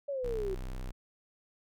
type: exponential sweep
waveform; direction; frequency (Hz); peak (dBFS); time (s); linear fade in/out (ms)
sine; down; 578 to 370; -32; 0.08-0.55; 10
type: tone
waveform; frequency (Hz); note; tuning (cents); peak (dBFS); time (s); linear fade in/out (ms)
square; 31.82; C1; -47; -37; 0.23-0.92; 20
effects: none